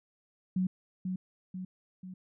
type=tone with echo; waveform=sine; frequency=185 Hz; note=F#3; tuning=in tune; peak=-26 dBFS; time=0.56-0.67 s; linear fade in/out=5 ms; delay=490 ms; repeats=3; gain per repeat=-5 dB; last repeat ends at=2.14 s; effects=none

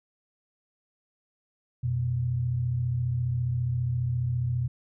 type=tone pair together; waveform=sine; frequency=88.87 / 123.6 Hz; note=F2 / B2; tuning=+31 / +2 cents; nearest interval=tritone; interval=571 cents; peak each=-33 / -25 dBFS; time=1.83-4.68 s; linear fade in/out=10 ms; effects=none

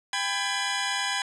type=tone cluster; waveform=15% pulse; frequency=796 / 1001 / 1681 Hz; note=G5 / B5 / G#6; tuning=+26 / +23 / +20 cents; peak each=-24 dBFS; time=0.13-1.22 s; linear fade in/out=2 ms; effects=resampled to 22050 Hz + 9-bit

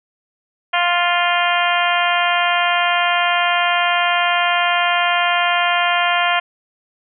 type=harmonic tone; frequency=350 Hz; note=F4; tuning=4 cents sharp; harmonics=2 / 3 / 4 / 5 / 6 / 7 / 8 / 9; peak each=-19 / -21 / -22 / -23 / -24 / -24 / -25 / -26 dBFS; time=0.73-6.4 s; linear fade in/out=10 ms; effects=none

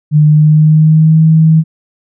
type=tone with pitch glide; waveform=sine; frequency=151.1 to 159.44 Hz; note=D3 to D#3; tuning=+50 to +43 cents; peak=-3 dBFS; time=0.11-1.64 s; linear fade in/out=50 ms; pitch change=+93 cents; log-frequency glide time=0.24-1.22 s; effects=none

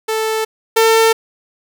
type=tone pair in turn; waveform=sawtooth; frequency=440 / 449.2 Hz; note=A4 / A4; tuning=0 / +36 cents; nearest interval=unison; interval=36 cents; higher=second; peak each=-12 / -5 dBFS; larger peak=second; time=0.08-0.45 / 0.76-1.13 s; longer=neither; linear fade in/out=10 ms; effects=none

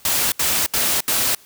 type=noise bursts; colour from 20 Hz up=white; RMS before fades=-19 dBFS; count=4; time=0.05-1.349 s; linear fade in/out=2 ms; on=270 ms; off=73 ms; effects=white hiss -49 dBFS RMS until 1.45 s

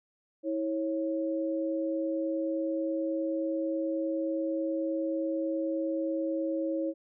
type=tone pair together; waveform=sine; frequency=323.6 / 547 Hz; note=E4 / C#5; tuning=-32 / -23 cents; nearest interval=major sixth; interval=909 cents; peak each=-30 / -32 dBFS; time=0.43-6.94 s; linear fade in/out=50 ms; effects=none

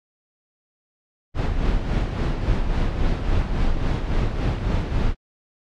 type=noise with tremolo; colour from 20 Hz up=brown; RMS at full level=-19 dBFS; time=1.34-5.15 s; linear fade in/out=50 ms; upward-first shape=sine; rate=3.6 Hz; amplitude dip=50%; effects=low-pass 4000 Hz 12 dB/octave + AAC 64 kbps

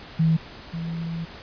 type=tone pair in turn; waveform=sine; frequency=161.5 / 165.94 Hz; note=E3 / E3; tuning=-35 / +12 cents; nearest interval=unison; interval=47 cents; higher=second; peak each=-16 / -27 dBFS; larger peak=first; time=0.19-0.37 / 0.73-1.25 s; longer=second; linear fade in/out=10 ms; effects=pink hiss -42 dBFS RMS until 1.42 s + resampled to 11025 Hz

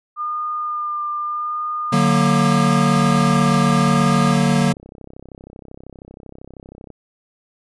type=tone with vibrato; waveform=sine; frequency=1208 Hz; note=D6; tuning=48 cents sharp; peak=-21 dBFS; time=0.16-4.36 s; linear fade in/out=50 ms; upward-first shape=sine; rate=0.81 Hz; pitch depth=18 cents each way
type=chord; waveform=square; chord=D augmented; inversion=none; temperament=equal; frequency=146.83 / 185 / 233.1 Hz; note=D3 / F#3 / A#3; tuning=0 / 0 / 0 cents; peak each=-19 dBFS; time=1.92-4.73 s; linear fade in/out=10 ms
type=click train; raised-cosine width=2 ms; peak=-25 dBFS; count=130; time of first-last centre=2.97-6.903 s; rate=32.8 Hz
effects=resampled to 24000 Hz

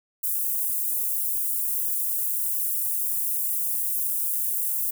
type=high-pass noise; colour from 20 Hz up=white; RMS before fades=-26 dBFS; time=0.23-4.91 s; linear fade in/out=10 ms; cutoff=10000 Hz; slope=24 dB/octave; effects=none

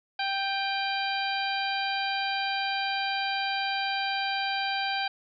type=harmonic tone with a mistuned harmonic; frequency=784 Hz; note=G5; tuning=in tune; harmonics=1 / 2 / 3 / 4 / 5 / 6; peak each=-30 / -33 / -35 / -36 / -37 / -38 dBFS; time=0.19-5.08 s; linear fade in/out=5 ms; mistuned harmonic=3; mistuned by=+35 cents; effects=none

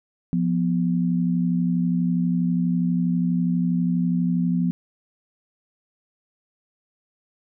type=tone pair together; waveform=sine; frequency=174.61 / 246.9 Hz; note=F3 / B3; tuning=0 / 0 cents; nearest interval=tritone; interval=600 cents; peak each=-20 / -24 dBFS; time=0.33-4.71 s; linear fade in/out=0 ms; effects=none

